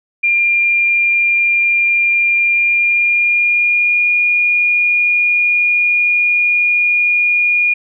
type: tone with pitch glide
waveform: sine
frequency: 2396 to 2431 Hz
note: D7 to D#7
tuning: +34 to -41 cents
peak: -10 dBFS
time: 0.23-7.74 s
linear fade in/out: 10 ms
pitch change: +25 cents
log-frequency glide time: 2.47-4.09 s
effects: none